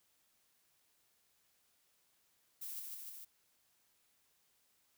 violet noise with echo, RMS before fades -45 dBFS, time 2.61-2.8 s, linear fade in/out 10 ms, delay 150 ms, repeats 3, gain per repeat -2 dB, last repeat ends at 3.25 s, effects white hiss -75 dBFS RMS until 4.97 s

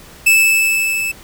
45% pulse tone with level ramp, 2626 Hz, E7, 7 cents flat, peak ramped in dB -7 to -18 dBFS, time 0.26-1.12 s, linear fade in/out 10 ms, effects pink hiss -40 dBFS RMS until 1.23 s

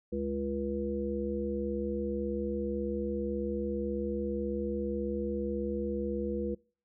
harmonic tone with a mistuned harmonic, 69.1 Hz, C#2, 5 cents flat, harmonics 1 / 3 / 5 / 7, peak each -40 / -35 / -36 / -35 dBFS, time 0.12-6.55 s, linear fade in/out 10 ms, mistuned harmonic 1, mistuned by +45 cents, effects noise-tail reverb RT60 0.4 s tail -24 dB re dry

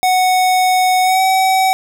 square tone with pitch glide, 740 to 758.6 Hz, F#5 to F#5, 0 to +43 cents, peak -11 dBFS, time 0.03-1.73 s, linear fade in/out 0 ms, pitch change +43 cents, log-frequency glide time 1.03-1.21 s, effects none

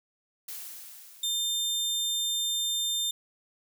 blue noise with exponential decay, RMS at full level -38 dBFS, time 0.48-2.51 s, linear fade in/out 5 ms, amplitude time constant 440 ms
sawtooth tone, 3600 Hz, A7, 39 cents sharp, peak -24 dBFS, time 1.23-3.11 s, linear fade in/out 5 ms
effects none

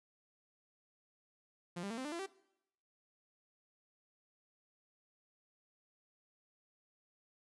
sawtooth tone with pitch steps, 174.61 / 199.42 / 227.8 / 260.1 / 297.1 / 339.3 / 387.5 Hz, F3 / G3 / A#3 / C4 / D4 / F4 / G4, 0 / +30 / -40 / -10 / +20 / -50 / -20 cents, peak -36 dBFS, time 1.76-2.264 s, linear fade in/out 10 ms, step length 72 ms, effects noise-tail reverb RT60 0.8 s tail -20 dB re dry + resampled to 24000 Hz

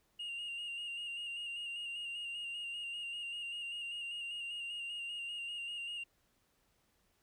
sine tone with vibrato, 2818 Hz, F7, 15 cents sharp, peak -37 dBFS, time 0.19-6.04 s, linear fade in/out 10 ms, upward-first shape square, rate 5.1 Hz, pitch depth 27 cents each way, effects tanh soft clip ceiling -38 dBFS + pink hiss -75 dBFS RMS until 7.22 s

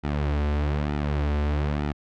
sawtooth tone with flanger, 73.42 Hz, D2, in tune, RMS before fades -25 dBFS, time 0.03-1.93 s, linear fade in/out 20 ms, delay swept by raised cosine 1.8 to 6.4 ms, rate 1.1 Hz, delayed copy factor -0.65, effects low-pass 3000 Hz 12 dB/octave

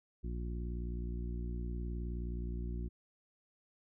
harmonic tone, 59.3 Hz, A#1, 30 cents sharp, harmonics 1 / 2 / 3 / 4 / 5 / 6, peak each -37 / -47 / -46 / -50 / -53 / -51 dBFS, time 0.23-2.89 s, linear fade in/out 20 ms, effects none

